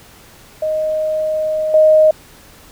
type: tone with level steps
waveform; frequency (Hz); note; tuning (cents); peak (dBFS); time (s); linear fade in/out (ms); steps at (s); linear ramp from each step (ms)
sine; 622.3; D#5; 0; -15 / -6; 0.62-2.11; 5; 1.74; 2
effects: pink hiss -43 dBFS RMS until 2.71 s